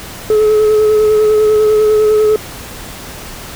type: tone with vibrato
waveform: sine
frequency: 428.2 Hz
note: A4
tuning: 47 cents flat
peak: -4 dBFS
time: 0.3-2.36 s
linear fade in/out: 2 ms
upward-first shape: sine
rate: 10 Hz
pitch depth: 19 cents each way
effects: tanh soft clip ceiling -6 dBFS + pink hiss -29 dBFS RMS until 3.55 s